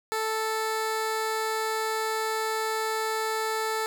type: tone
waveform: 15% pulse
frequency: 440 Hz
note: A4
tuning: in tune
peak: -20 dBFS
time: 0.12-3.86 s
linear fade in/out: 0 ms
effects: 9-bit